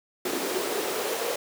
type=noise with high-pass filter sweep; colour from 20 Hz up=pink; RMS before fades=-29 dBFS; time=0.25-1.36 s; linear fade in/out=5 ms; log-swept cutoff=330 to 500 Hz; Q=4.1; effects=none